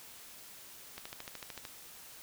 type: click train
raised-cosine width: 0.2 ms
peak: -25 dBFS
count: 10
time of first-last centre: 0.98-1.652 s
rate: 13.4 Hz
effects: white hiss -52 dBFS RMS until 2.22 s